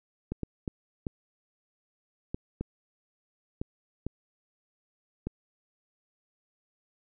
clicks, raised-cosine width 3 ms, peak -19 dBFS, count 9, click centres 0.32 / 0.433 / 0.678 / 1.068 / 2.345 / 2.61 / 3.615 / 4.066 / 5.27 s, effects none

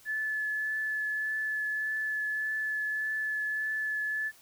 sine tone with vibrato, 1728 Hz, A6, 32 cents flat, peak -29 dBFS, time 0.05-4.32 s, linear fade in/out 50 ms, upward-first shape triangle, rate 1.7 Hz, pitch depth 13 cents each way, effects white hiss -58 dBFS RMS until 4.41 s

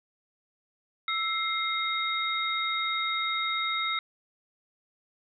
sine tone cluster, 1319 / 2111 / 3743 Hz, E6 / C7 / A#7, +1 / +15 / +6 cents, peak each -31 dBFS, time 1.08-3.99 s, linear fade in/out 2 ms, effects none

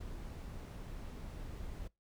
brown noise, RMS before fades -45 dBFS, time 0-1.88 s, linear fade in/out 10 ms, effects noise-tail reverb RT60 0.2 s tail -23 dB re dry

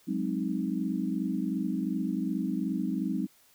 sine chord, Ab dominant seventh, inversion third, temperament equal, 185 / 207.7 / 261.6 / 311.1 Hz, Gb3 / Ab3 / C4 / Eb4, 0 / 0 / 0 / 0 cents, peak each -33 / -33 / -33 / -34 dBFS, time 0.07-3.27 s, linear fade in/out 20 ms, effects white hiss -62 dBFS RMS until 3.54 s

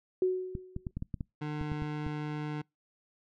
sine tone with exponential decay, 370 Hz, F#4, in tune, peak -22 dBFS, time 0.22-0.91 s, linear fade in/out 2 ms, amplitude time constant 150 ms
clicks, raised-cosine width 5 ms, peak -23 dBFS, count 11, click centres 0.552 / 0.764 / 0.868 / 0.97 / 1.024 / 1.142 / 1.208 / 1.613 / 1.718 / 1.821 / 2.066 s
25% pulse tone, 150.4 Hz, D3, 42 cents sharp, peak -30 dBFS, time 1.41-2.62 s, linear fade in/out 10 ms
effects noise-tail reverb RT60 0.2 s tail -26 dB re dry + low-pass 3000 Hz 12 dB/octave

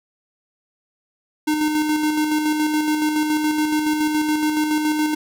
square tone with tremolo, 305.1 Hz, D#4, 34 cents flat, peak -17 dBFS, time 1.47-5.15 s, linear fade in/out 10 ms, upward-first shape square, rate 7.1 Hz, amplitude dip 35%, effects none

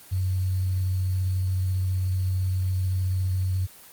sine tone with sample-and-hold, 93 Hz, F#2, 9 cents sharp, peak -22 dBFS, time 0.11-3.67 s, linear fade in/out 20 ms, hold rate 4410 Hz, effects white hiss -48 dBFS RMS until 3.92 s + Opus 24 kbps

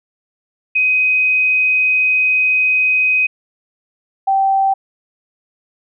sine tone pair in turn, 2514 / 777.8 Hz, D#7 / G5, +17 / -14 cents, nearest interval octave + minor sixth, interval 2031 cents, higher first, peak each -11 dBFS, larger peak neither, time 0.75-3.27 / 4.27-4.74 s, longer first, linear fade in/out 10 ms, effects none

